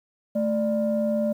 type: tone pair together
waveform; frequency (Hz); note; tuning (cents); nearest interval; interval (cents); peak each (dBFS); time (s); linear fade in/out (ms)
sine; 219.9 / 592; A3 / D5; -1 / +14; octave + perfect fourth; 1715; -23; 0.35-1.33; 10
effects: tanh soft clip ceiling -15 dBFS + 9-bit